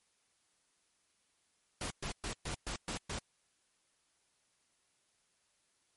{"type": "noise bursts", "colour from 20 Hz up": "pink", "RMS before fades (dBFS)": -39, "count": 7, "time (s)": [1.81, 3.188], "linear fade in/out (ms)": 2, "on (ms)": 94, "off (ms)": 120, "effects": ["white hiss -75 dBFS RMS until 5.96 s", "MP3 48 kbps"]}